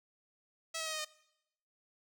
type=tone with pitch steps; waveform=5% pulse; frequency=650 / 640.7 / 631.5 / 622.4 / 613.5 Hz; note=E5 / E5 / D#5 / D#5 / D#5; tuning=-24 / -49 / +26 / 0 / -25 cents; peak=-25 dBFS; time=0.74-1.05 s; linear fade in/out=10 ms; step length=62 ms; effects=noise-tail reverb RT60 0.8 s tail -20 dB re dry